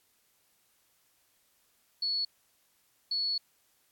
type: tone bursts at uneven times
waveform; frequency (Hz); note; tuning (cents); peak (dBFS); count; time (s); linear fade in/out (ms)
sine; 4400; C#8; -14; -28; 2; 2.02-2.25 / 3.11-3.38; 5
effects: white hiss -70 dBFS RMS until 3.91 s + AAC 64 kbps